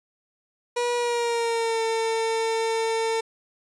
30% pulse tone with pitch glide, 483 to 450.7 Hz, B4 to A4, -39 to +42 cents, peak -20 dBFS, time 0.76-3.21 s, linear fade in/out 10 ms, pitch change -119 cents, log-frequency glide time 0.96-1.81 s, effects resampled to 22050 Hz

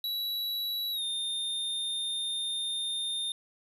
square tone with pitch glide, 3919 to 3635 Hz, B7 to A#7, -14 to -44 cents, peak -31 dBFS, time 0.04-3.32 s, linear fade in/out 2 ms, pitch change -130 cents, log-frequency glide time 0.92-1.03 s, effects none

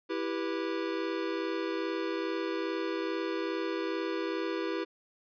square chord, E minor, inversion none, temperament equal with one note detuned, 329.6 / 392 / 488.2 Hz, E4 / G4 / B4, 0 / 0 / -20 cents, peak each -35 / -36 / -38 dBFS, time 0.09-4.85 s, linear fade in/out 20 ms, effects resampled to 11025 Hz

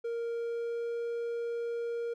triangle tone with pitch glide, 466.2 to 468.9 Hz, A#4 to A#4, 0 to +10 cents, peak -30 dBFS, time 0.04-2.14 s, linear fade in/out 10 ms, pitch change +10 cents, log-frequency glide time 0.28-0.98 s, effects none

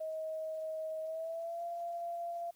sine tone with pitch glide, 633 to 686.3 Hz, D#5 to F5, +30 to -30 cents, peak -36 dBFS, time 0-2.51 s, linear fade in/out 10 ms, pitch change +140 cents, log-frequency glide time 1.02-1.64 s, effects white hiss -68 dBFS RMS until 2.55 s + Opus 24 kbps

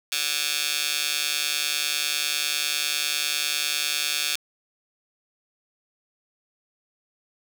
15% pulse tone with high-pass filter, 150 Hz, D3, 37 cents sharp, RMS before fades -26 dBFS, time 0.12-4.36 s, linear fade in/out 2 ms, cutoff 3200 Hz, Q 1.4, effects 8-bit

